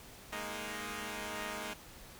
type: chord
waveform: 5% pulse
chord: Ab suspended second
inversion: none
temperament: equal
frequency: 207.7 / 233.1 / 311.1 Hz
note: Ab3 / Bb3 / Eb4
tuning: 0 / 0 / 0 cents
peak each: -31 / -33 / -33 dBFS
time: 0.32-1.74 s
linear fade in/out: 10 ms
effects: pink hiss -53 dBFS RMS until 2.19 s